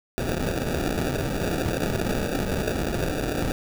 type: noise with sample-and-hold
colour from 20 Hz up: white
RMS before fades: -26 dBFS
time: 0.18-3.52 s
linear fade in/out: 0 ms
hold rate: 1050 Hz
effects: none